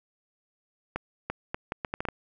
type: accelerating click train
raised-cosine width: 0.5 ms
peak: -15 dBFS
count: 9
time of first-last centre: 0.96-2.087 s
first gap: 340 ms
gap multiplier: 0.72
effects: none